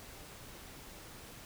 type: silence
effects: pink hiss -51 dBFS RMS until 1.45 s